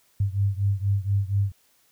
sine beating tone pair, 98 / 102.2 Hz, G2 / G#2, 0 / -27 cents, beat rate 4.2 Hz, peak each -23 / -25 dBFS, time 0.2-1.52 s, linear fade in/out 5 ms, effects white hiss -63 dBFS RMS until 1.91 s

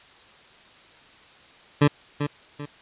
20% pulse tone with echo, 145.6 Hz, D3, 15 cents flat, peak -9 dBFS, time 1.81-1.88 s, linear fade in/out 10 ms, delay 390 ms, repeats 2, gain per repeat -9 dB, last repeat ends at 2.66 s, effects white hiss -51 dBFS RMS until 2.81 s + resampled to 8000 Hz

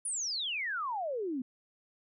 sine exponential sweep, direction down, 10030 to 241.4 Hz, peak -32 dBFS, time 0.05-1.42 s, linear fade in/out 5 ms, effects none

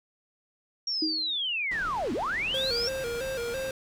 sine linear two-way sweep, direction down then up, 5620 to 209.9 to 5620 Hz, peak -27 dBFS, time 0.87-2.89 s, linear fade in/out 5 ms, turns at 2.13 s
sine tone with exponential decay, 315 Hz, D#4, 21 cents sharp, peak -24 dBFS, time 1.02-1.37 s, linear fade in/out 5 ms, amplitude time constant 75 ms
pink low-pass noise, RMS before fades -42 dBFS, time 1.71-3.71 s, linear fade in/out 5 ms, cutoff 5000 Hz, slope 12 dB/octave
square tone with vibrato, 500 Hz, B4, 21 cents sharp, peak -31 dBFS, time 2.54-3.71 s, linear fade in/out 2 ms, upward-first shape square, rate 3 Hz, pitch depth 100 cents each way
effects none

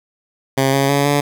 10% pulse tone with pitch steps, 134.8 / 137.7 / 141.4 / 144 Hz, C#3 / C#3 / C#3 / D3, -48 / -11 / +35 / -34 cents, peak -5 dBFS, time 0.57-1.21 s, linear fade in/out 10 ms, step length 160 ms, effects none

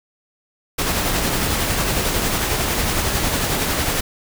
pink noise with tremolo, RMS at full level -19 dBFS, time 0.78-4.01 s, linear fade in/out 10 ms, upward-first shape sine, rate 11 Hz, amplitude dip 30%, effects none

